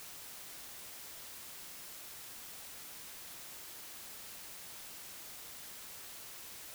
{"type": "silence", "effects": ["white hiss -49 dBFS RMS until 6.74 s"]}